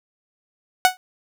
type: tone with exponential decay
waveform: sawtooth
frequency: 740 Hz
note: F#5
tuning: in tune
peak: -4 dBFS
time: 0.85-0.97 s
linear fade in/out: 0 ms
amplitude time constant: 24 ms
effects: none